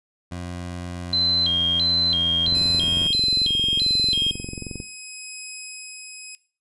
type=tone with pitch glide; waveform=20% pulse; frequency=88.3 to 85.14 Hz; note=F2 to F2; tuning=+20 to -44 cents; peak=-25 dBFS; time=0.31-3.08 s; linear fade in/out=10 ms; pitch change=-64 cents; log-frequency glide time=1.12-2.34 s
type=tone with vibrato; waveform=sine; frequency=3619 Hz; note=A7; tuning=48 cents sharp; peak=-18 dBFS; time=1.13-4.31 s; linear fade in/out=2 ms; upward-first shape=square; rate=1.5 Hz; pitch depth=200 cents each way
type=click train; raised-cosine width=3 ms; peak=-19 dBFS; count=53; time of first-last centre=2.48-4.801 s; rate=22.4 Hz
type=tone with tremolo; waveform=10% pulse; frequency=2532 Hz; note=D#7; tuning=30 cents sharp; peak=-24 dBFS; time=2.55-6.35 s; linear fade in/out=0 ms; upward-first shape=sine; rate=0.77 Hz; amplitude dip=30%
effects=noise-tail reverb RT60 0.4 s tail -18 dB re dry + resampled to 24000 Hz